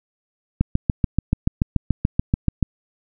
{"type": "click train", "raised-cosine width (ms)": 5, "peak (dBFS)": -4, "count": 15, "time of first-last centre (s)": [0.61, 2.627], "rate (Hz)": 6.94, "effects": []}